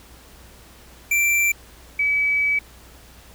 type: tone pair in turn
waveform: square / sine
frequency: 2349 / 2287 Hz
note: D7 / D7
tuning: 0 / -47 cents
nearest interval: unison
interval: 47 cents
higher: first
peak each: -17 dBFS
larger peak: neither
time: 1.11-1.52 / 1.99-2.59 s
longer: second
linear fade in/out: 5 ms
effects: added 60 Hz sine -48 dBFS peak until 3.34 s + pink hiss -48 dBFS RMS until 3.34 s